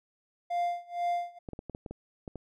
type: tone with tremolo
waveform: triangle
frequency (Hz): 698.5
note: F5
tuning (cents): 0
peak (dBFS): -24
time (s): 0.5-1.39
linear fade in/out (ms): 10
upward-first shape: sine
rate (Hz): 2.1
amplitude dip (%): 95
type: clicks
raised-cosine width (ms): 2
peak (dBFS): -26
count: 9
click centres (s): 1.488 / 1.533 / 1.591 / 1.697 / 1.749 / 1.862 / 1.91 / 2.278 / 2.357
effects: none